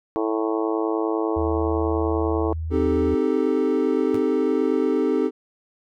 harmonic tone, 110 Hz, A2, in tune, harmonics 3 / 4 / 5 / 6 / 7 / 8 / 9 / 10, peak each -24 / -25 / -33 / -32 / -34 / -34 / -36 / -34 dBFS, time 0.16-2.53 s, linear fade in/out 0 ms
sine tone, 80.3 Hz, E2, 45 cents flat, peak -25 dBFS, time 1.36-3.15 s, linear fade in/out 10 ms
triangle chord, A half-diminished seventh, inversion first, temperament equal, 261.6 / 311.1 / 392 / 440 Hz, C4 / Eb4 / G4 / A4, 0 / 0 / 0 / 0 cents, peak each -22 dBFS, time 2.7-5.31 s, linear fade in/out 50 ms
sawtooth tone with exponential decay, 107 Hz, A2, 48 cents flat, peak -25 dBFS, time 4.14-4.24 s, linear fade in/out 5 ms, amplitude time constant 21 ms
effects none

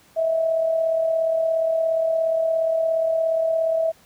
sine tone with amplitude modulation, 651 Hz, E5, 22 cents flat, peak -16 dBFS, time 0.16-3.92 s, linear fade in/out 20 ms, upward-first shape sine, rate 37.1 Hz, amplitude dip 45%, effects pink hiss -54 dBFS RMS until 4.05 s + high-pass 80 Hz 12 dB/octave

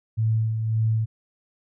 sine tone with tremolo, 111 Hz, A2, 16 cents sharp, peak -18 dBFS, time 0.17-1.06 s, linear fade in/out 20 ms, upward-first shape sine, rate 1.8 Hz, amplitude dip 45%, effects none

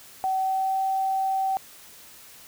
sine tone with pitch glide, 761 to 769.4 Hz, F#5 to G5, +48 to -33 cents, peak -22 dBFS, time 0.24-1.57 s, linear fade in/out 0 ms, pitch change +19 cents, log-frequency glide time 0.37-0.8 s, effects white hiss -48 dBFS RMS until 2.47 s

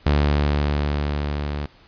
sawtooth tone with level ramp, 73 Hz, D2, 10 cents flat, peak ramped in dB -11 to -21 dBFS, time 0.06-1.66 s, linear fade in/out 5 ms, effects pink hiss -52 dBFS RMS until 1.87 s + resampled to 11025 Hz

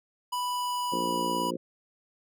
square tone with pitch glide, 987.8 to 980.4 Hz, B5 to B5, 0 to -13 cents, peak -29 dBFS, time 0.32-1.51 s, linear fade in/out 10 ms, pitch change -13 cents, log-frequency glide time 0.49-1.1 s
harmonic tone, 58.27 Hz, A#1, in tune, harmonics 3 / 4 / 5 / 6 / 7 / 8 / 9, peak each -39 / -37 / -37 / -35 / -41 / -40 / -37 dBFS, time 0.92-1.57 s, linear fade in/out 5 ms
effects none

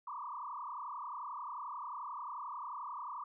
sine tone with frequency modulation, 1076 Hz, C6, 48 cents sharp, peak -40 dBFS, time 0.07-3.24 s, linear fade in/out 5 ms, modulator 31.3 Hz, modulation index 4.3, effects none

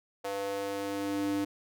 square tone with high-pass filter sweep, 99.5 Hz, G2, 26 cents sharp, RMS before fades -33 dBFS, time 0.24-1.45 s, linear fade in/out 10 ms, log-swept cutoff 560 to 270 Hz, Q 3.1, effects none

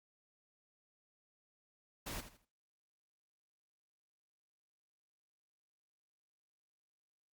pink noise with echo, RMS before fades -43 dBFS, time 2.06-2.21 s, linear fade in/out 10 ms, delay 81 ms, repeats 3, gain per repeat -11 dB, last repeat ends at 2.453 s, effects noise-tail reverb RT60 0.3 s tail -19 dB re dry + Opus 48 kbps

